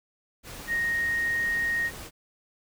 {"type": "tone in noise", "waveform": "sine", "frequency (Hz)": 1864.7, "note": "A#6", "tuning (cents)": 0, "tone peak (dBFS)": -24, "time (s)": [0.67, 1.91], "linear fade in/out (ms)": 50, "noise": "pink", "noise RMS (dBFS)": -41, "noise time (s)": [0.43, 2.11], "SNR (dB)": 14, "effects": []}